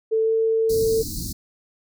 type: tone with pitch glide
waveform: sine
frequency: 443.5 to 447.4 Hz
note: A4 to A4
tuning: +14 to +29 cents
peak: -17 dBFS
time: 0.11-1.03 s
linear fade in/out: 20 ms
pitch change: +15 cents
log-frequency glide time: 0.23-0.31 s
type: band-stop noise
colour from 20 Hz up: pink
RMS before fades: -30 dBFS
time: 0.69-1.33 s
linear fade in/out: 10 ms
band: 340 to 4100 Hz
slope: 96 dB/octave
effects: none